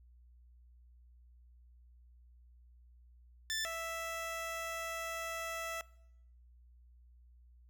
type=tone pair in turn; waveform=15% pulse; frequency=1764 / 659.6 Hz; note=A6 / E5; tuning=+4 / +1 cents; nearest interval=octave + perfect fourth; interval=1703 cents; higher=first; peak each=-28 / -32 dBFS; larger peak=first; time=3.5-3.65 / 3.65-5.81 s; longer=second; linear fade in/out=0 ms; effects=noise-tail reverb RT60 0.8 s tail -22 dB re dry + added 60 Hz sine -58 dBFS peak until 7.69 s